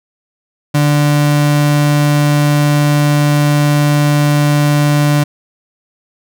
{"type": "tone", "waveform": "35% pulse", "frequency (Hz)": 146.83, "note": "D3", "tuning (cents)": 0, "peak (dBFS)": -7, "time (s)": [0.74, 5.24], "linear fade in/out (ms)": 10, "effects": []}